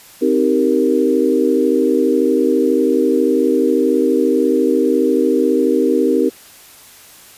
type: chord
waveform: sine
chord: C minor seventh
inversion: none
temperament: equal with one note detuned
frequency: 261.6 / 313.8 / 392 / 466.2 Hz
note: C4 / Eb4 / G4 / Bb4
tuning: 0 / +15 / 0 / 0 cents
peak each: -17 dBFS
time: 0.21-6.3 s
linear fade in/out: 20 ms
effects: white hiss -42 dBFS RMS until 7.37 s + resampled to 32000 Hz